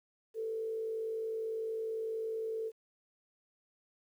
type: tone with frequency modulation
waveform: sine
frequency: 445.6 Hz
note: A4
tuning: 22 cents sharp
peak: -34 dBFS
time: 0.34-2.72 s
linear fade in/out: 50 ms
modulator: 50.9 Hz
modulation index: 0.37
effects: 11-bit